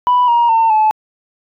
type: tone with pitch steps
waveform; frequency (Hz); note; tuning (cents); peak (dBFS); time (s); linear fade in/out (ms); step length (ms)
sine; 987.8 / 944.8 / 903.7 / 864.4; B5 / A#5 / A5 / A5; 0 / +23 / +46 / -31; -7; 0.07-0.91; 0; 210
effects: tanh soft clip ceiling -6 dBFS